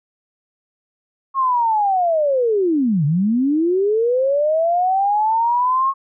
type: linear two-way sweep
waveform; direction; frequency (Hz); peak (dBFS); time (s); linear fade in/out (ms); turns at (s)
sine; down then up; 1094 to 138.5 to 1094; -14; 1.34-5.94; 50; 3.05
effects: none